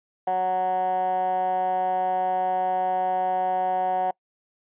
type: tone with band-pass filter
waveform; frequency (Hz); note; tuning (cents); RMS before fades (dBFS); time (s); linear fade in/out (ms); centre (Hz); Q
15% pulse; 185; F#3; 0; -24; 0.27-4.11; 5; 780; 6.8
effects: noise-tail reverb RT60 0.1 s tail -25 dB re dry + resampled to 8000 Hz